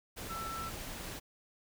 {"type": "tone in noise", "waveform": "sine", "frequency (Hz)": 1332, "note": "E6", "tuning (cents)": 18, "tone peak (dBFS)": -39, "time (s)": [0.29, 0.7], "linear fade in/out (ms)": 20, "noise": "pink", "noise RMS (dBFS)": -43, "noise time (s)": [0.16, 1.2], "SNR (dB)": 1, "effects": []}